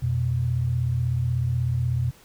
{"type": "tone pair together", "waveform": "sine", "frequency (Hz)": [87.17, 123.5], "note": ["F2", "B2"], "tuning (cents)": [-3, 0], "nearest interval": "tritone", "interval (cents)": 603, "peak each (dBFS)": [-27, -22], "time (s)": [0.02, 2.11], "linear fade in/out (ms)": 10, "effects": ["pink hiss -53 dBFS RMS until 2.24 s"]}